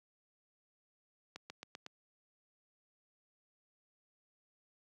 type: accelerating click train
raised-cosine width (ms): 0.2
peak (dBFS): -28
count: 5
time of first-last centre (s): 1.36-1.864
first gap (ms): 140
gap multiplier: 0.93
effects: high-pass 150 Hz 12 dB/octave